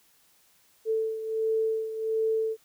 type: beating tone pair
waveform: sine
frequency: 442.5 / 443.9 Hz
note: A4 / A4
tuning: +10 / +15 cents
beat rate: 1.4 Hz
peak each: -26 / -32 dBFS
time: 0.85-2.57 s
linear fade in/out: 50 ms
effects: white hiss -63 dBFS RMS until 2.64 s